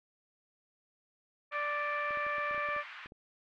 harmonic tone, 587.3 Hz, D5, in tune, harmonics 1 / 2 / 3 / 4, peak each -39 / -35 / -37 / -40 dBFS, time 1.51-2.84 s, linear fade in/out 50 ms
white band-pass noise, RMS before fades -48 dBFS, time 1.52-3.07 s, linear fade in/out 2 ms, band 1100 to 2500 Hz, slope 24 dB/octave
clicks, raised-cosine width 2 ms, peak -39 dBFS, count 11, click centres 2.108 / 2.173 / 2.266 / 2.383 / 2.511 / 2.546 / 2.579 / 2.688 / 2.764 / 3.06 / 3.121 s
effects none

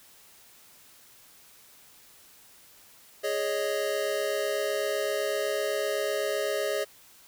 square chord, Ab suspended fourth, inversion none, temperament equal, 415.3 / 554.4 / 622.3 Hz, Ab4 / Db5 / Eb5, 0 / 0 / 0 cents, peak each -32 dBFS, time 3.23-6.85 s, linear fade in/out 20 ms, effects white hiss -55 dBFS RMS until 7.27 s

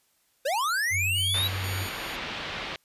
square linear sweep, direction up, 495.4 to 3951 Hz, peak -25 dBFS, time 0.45-1.48 s, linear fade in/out 10 ms
sine tone, 95 Hz, F#2, 46 cents sharp, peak -29 dBFS, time 0.9-1.88 s, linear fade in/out 50 ms
5% pulse tone with tremolo, 2272 Hz, C#7, 42 cents sharp, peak -27 dBFS, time 1.14-2.17 s, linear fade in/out 50 ms, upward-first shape square, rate 2 Hz, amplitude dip 50%
white low-pass noise, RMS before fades -35 dBFS, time 1.34-2.76 s, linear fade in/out 2 ms, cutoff 3600 Hz, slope 24 dB/octave
effects white hiss -68 dBFS RMS until 2.84 s + resampled to 32000 Hz

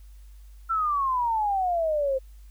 sine exponential sweep, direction down, 1361 to 519 Hz, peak -22 dBFS, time 0.69-2.19 s, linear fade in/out 20 ms, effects added 50 Hz sine -44 dBFS peak until 2.5 s + white hiss -64 dBFS RMS until 2.5 s

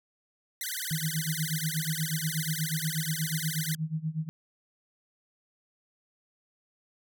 5% pulse tone with vibrato, 1760 Hz, A6, in tune, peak -22 dBFS, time 0.61-3.75 s, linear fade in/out 2 ms, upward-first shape sine, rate 19 Hz, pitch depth 300 cents each way
sine tone with tremolo, 157.9 Hz, D#3, 26 cents sharp, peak -26 dBFS, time 0.91-4.29 s, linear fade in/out 0 ms, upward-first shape sine, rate 8.3 Hz, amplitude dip 90%
effects none

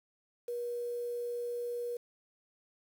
sine tone with quantisation, 480.7 Hz, B4, 47 cents flat, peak -34 dBFS, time 0.48-1.97 s, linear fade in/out 5 ms, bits 9, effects none

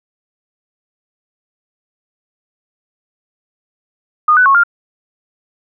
sine tone with pitch steps, 1227 / 1494 / 1097 / 1401 Hz, D#6 / F#6 / C#6 / F6, -25 / +16 / -18 / +5 cents, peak -6 dBFS, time 4.28-4.636 s, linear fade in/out 5 ms, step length 89 ms, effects none

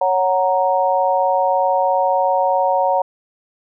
sine chord, F# major, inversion second, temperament equal, 554.4 / 740 / 932.3 Hz, C#5 / F#5 / A#5, 0 / 0 / 0 cents, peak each -18 dBFS, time 0.01-3.02 s, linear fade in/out 5 ms, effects none

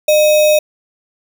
sine tone with sample-and-hold, 608 Hz, D#5, 40 cents flat, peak -7 dBFS, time 0.08-0.59 s, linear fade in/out 5 ms, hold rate 3150 Hz, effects none

